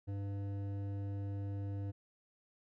triangle tone with hard clipping, 99.7 Hz, G2, 30 cents sharp, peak -39 dBFS, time 0.07-1.92 s, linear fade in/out 20 ms, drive 15 dB, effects none

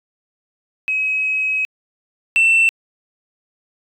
sine tone pair in turn, 2549 / 2681 Hz, D#7 / E7, +41 / +29 cents, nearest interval minor second, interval 88 cents, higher second, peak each -16 / -8 dBFS, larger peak second, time 0.88-1.65 / 2.36-2.69 s, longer first, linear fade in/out 0 ms, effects tanh soft clip ceiling -9 dBFS

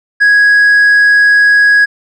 triangle tone with hard clipping, 1661.2 Hz, G#6, in tune, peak -3 dBFS, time 0.2-1.86 s, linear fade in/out 20 ms, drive 1 dB, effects none

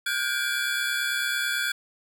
square tone cluster, 1435 / 1564 / 1633 / 2341 / 3397 Hz, F6 / G6 / G#6 / D7 / G#7, +47 / -4 / -30 / -6 / +38 cents, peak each -31 / -30 / -35 / -36 / -32 dBFS, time 0.06-1.72 s, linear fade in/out 5 ms, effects none

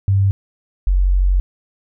sine tone pair in turn, 98 / 46.25 Hz, G2 / F#1, 0 / 0 cents, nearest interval octave + minor second, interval 1300 cents, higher first, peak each -11 / -11 dBFS, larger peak neither, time 0.08-0.31 / 0.87-1.4 s, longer second, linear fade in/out 0 ms, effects none

